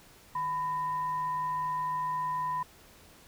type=tone with frequency modulation; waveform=sine; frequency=1000 Hz; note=B5; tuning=21 cents sharp; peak=-29 dBFS; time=0.35-2.63 s; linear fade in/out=5 ms; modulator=846 Hz; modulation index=0.26; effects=pink hiss -56 dBFS RMS until 3.27 s